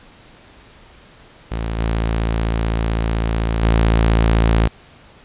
sawtooth tone with level steps, 55.8 Hz, A1, 25 cents sharp, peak -17 / -13 / -8 dBFS, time 1.51-4.68 s, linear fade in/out 10 ms, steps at 1.78 / 3.62 s, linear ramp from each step 20 ms, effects pink hiss -46 dBFS RMS until 5.24 s + resampled to 8000 Hz

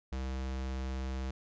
square tone, 65.41 Hz, C2, in tune, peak -35 dBFS, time 0.12-1.31 s, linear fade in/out 5 ms, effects resampled to 16000 Hz

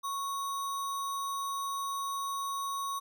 sine tone with sample-and-hold, 1106 Hz, C#6, 4 cents flat, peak -32 dBFS, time 0.03-3 s, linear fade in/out 20 ms, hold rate 4900 Hz, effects none

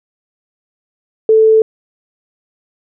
sine tone, 440 Hz, A4, in tune, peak -5 dBFS, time 1.29-1.62 s, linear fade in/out 2 ms, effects none

